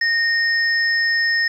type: tone pair together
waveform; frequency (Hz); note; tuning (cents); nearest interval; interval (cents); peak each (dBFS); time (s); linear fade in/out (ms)
sine; 1849 / 5230; A#6 / E8; -15 / -15; octave + tritone; 1800; -16 / -24; 0.01-1.48; 5
effects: 8-bit